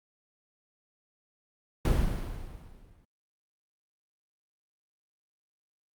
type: noise with exponential decay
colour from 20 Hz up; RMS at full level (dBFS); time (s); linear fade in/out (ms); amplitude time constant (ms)
brown; -21; 1.85-3.05; 2; 260
effects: Opus 48 kbps